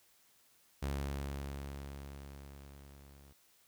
sawtooth tone with level ramp, 69.7 Hz, C#2, 10 cents sharp, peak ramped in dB -30 to -53 dBFS, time 0.82-3.33 s, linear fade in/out 10 ms, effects white hiss -68 dBFS RMS until 3.67 s

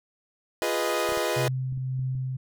sawtooth chord, F half-diminished seventh, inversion none, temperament equal, 349.2 / 415.3 / 493.9 / 622.3 Hz, F4 / Ab4 / Cb5 / Eb5, 0 / 0 / 0 / 0 cents, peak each -27 / -27 / -26 / -25 dBFS, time 0.62-1.48 s, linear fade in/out 0 ms
clicks, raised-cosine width 5 ms, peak -31 dBFS, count 7, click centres 1.091 / 1.122 / 1.174 / 1.725 / 1.776 / 1.993 / 2.151 s
sine tone with tremolo, 130 Hz, C3, 11 cents flat, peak -25 dBFS, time 1.36-2.37 s, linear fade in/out 10 ms, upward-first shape triangle, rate 1.8 Hz, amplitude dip 30%
effects none

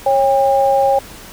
sine tone pair together, 548 / 802.3 Hz, C#5 / G5, -20 / +40 cents, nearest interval perfect fifth, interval 660 cents, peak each -13 dBFS, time 0.06-0.99 s, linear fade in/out 5 ms, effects pink hiss -36 dBFS RMS until 1.32 s

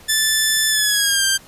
10% pulse tone with pitch glide, 1753 to 1579.9 Hz, A6 to G6, -7 to +13 cents, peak -6 dBFS, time 0.08-1.38 s, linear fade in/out 20 ms, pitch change -180 cents, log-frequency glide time 0.69-1.25 s, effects pink hiss -45 dBFS RMS until 1.47 s + resampled to 32000 Hz

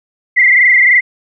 sine tone with frequency modulation, 2041 Hz, C7, 44 cents flat, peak -5 dBFS, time 0.36-1.01 s, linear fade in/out 20 ms, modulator 23.2 Hz, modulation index 4.1, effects none

